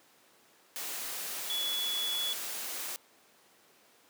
sine tone in noise, 3399 Hz, G#7, 39 cents sharp, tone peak -31 dBFS, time 1.5-2.33 s, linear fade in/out 0 ms, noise white, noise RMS -38 dBFS, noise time 0.76-2.96 s, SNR +4 dB, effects pink hiss -62 dBFS RMS until 4.09 s + high-pass 300 Hz 12 dB/octave

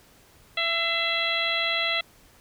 harmonic tone with a mistuned harmonic, 667 Hz, E5, 20 cents sharp, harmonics 1 / 2 / 3 / 4 / 5 / 6, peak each -33 / -33 / -28 / -30 / -28 / -32 dBFS, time 0.57-2.01 s, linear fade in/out 5 ms, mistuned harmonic 3, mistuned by +31 cents, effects pink hiss -56 dBFS RMS until 2.4 s

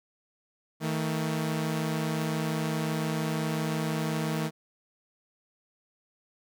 sawtooth tone pair together, 158.6 / 224.3 Hz, D#3 / A3, +33 / +34 cents, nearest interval tritone, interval 601 cents, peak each -25 / -29 dBFS, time 0.8-4.51 s, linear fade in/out 50 ms, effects none

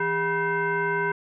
sine tone with frequency modulation, 972 Hz, B5, 28 cents flat, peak -22 dBFS, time 0-1.12 s, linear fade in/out 5 ms, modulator 568 Hz, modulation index 1.5, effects none

